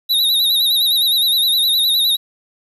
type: tone with vibrato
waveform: square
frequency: 3823 Hz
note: A#7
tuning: 43 cents sharp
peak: -13 dBFS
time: 0.09-2.17 s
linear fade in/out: 20 ms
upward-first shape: sine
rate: 9.7 Hz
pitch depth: 77 cents each way
effects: 8-bit